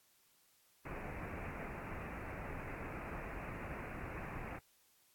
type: low-pass noise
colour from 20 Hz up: pink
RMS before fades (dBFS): -45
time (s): 0.85-4.59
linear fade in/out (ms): 5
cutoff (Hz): 2600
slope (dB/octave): 96
effects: white hiss -71 dBFS RMS until 5.14 s + AAC 64 kbps